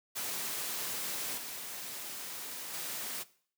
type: noise with level steps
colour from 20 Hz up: white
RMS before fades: -37 / -42 / -39 dBFS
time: 0.15-3.24 s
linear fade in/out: 20 ms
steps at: 1.37 / 2.73 s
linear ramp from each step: 10 ms
effects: noise-tail reverb RT60 0.5 s tail -18 dB re dry + high-pass 150 Hz 12 dB/octave